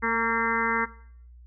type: harmonic tone with a mistuned harmonic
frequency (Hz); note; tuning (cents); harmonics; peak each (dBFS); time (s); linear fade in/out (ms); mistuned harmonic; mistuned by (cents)
228.2; A#3; -37; 1 / 2 / 4 / 5 / 6 / 7 / 8 / 9; -31 / -31 / -31 / -31 / -31 / -31 / -31 / -31; 0.02-0.86; 20; 4; +20
effects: noise-tail reverb RT60 0.6 s tail -18 dB re dry + added 60 Hz sine -46 dBFS peak until 1.46 s